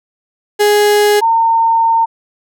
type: tone pair in turn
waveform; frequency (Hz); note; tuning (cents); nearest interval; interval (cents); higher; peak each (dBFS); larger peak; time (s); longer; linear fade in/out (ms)
35% pulse / sine; 415.3 / 911.5; G#4 / A#5; 0 / -39; octave + major second; 1361; second; -6 / -8; first; 0.59-1.21 / 1.21-2.06; second; 20
effects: none